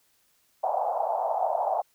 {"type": "band-pass noise", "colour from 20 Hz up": "white", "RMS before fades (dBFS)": -27, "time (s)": [0.63, 1.82], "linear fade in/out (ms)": 10, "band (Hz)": [620, 840], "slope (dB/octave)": 48, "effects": ["white hiss -67 dBFS RMS until 1.94 s"]}